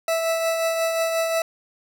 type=tone with tremolo; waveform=40% pulse; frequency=657 Hz; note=E5; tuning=6 cents flat; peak=-18 dBFS; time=0.08-1.42 s; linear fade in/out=2 ms; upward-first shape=triangle; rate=5.6 Hz; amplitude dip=40%; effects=none